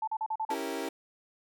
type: tone bursts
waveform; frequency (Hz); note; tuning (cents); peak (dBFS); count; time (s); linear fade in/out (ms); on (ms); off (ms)
sine; 878; A5; -4; -29; 6; 0.02-0.545; 5; 55; 39
type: chord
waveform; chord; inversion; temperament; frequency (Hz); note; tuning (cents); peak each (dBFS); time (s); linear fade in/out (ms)
30% pulse; C# diminished seventh; none; equal; 277.2 / 329.6 / 392 / 466.2; C#4 / E4 / G4 / Bb4; 0 / 0 / 0 / 0; -36; 0.5-0.89; 5
effects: none